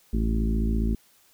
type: harmonic tone with a mistuned harmonic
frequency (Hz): 55.1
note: A1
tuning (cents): +3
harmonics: 1 / 2 / 3 / 4 / 5 / 6 / 7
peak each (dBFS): -23 / -34 / -35 / -28 / -36 / -37 / -39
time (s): 0.13-0.95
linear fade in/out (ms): 5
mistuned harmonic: 1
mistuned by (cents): -38
effects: white hiss -60 dBFS RMS until 1.33 s